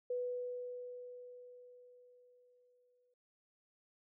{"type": "tone with exponential decay", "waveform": "sine", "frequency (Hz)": 493.9, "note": "B4", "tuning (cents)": 0, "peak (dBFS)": -34, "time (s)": [0.1, 3.14], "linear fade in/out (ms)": 5, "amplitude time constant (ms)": 660, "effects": []}